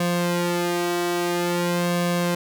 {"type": "tone with flanger", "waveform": "sawtooth", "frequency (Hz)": 174.61, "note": "F3", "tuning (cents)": 0, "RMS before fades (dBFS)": -23, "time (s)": [0, 2.35], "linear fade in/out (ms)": 5, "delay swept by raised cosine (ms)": [1.8, 2.66], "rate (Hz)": 0.49, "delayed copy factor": 0.9, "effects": []}